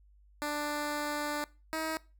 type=tone pair in turn; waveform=10% pulse; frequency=295.4 / 318.1 Hz; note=D4 / D#4; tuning=+10 / +38 cents; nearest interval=minor second; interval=128 cents; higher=second; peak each=-24 dBFS; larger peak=neither; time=0.42-1.44 / 1.73-1.97 s; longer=first; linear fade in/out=0 ms; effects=noise-tail reverb RT60 0.3 s tail -21 dB re dry + added 50 Hz sine -58 dBFS peak until 2.19 s